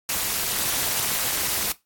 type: noise with amplitude modulation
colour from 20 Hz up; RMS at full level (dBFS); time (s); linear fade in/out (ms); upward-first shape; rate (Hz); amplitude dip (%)
white; -21; 0.09-1.72; 2; sine; 248; 90
effects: noise-tail reverb RT60 0.2 s tail -18 dB re dry + AAC 64 kbps